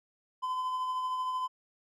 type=tone with tremolo; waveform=triangle; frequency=1019 Hz; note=C6; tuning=46 cents flat; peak=-27 dBFS; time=0.42-1.48 s; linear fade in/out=20 ms; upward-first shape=triangle; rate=13 Hz; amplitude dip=35%; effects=none